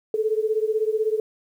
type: beating tone pair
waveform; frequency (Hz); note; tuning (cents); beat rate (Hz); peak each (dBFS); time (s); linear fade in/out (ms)
sine; 429.8 / 445.8; A4 / A4; -41 / +23; 16; -22 / -24; 0.14-1.2; 2
effects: 9-bit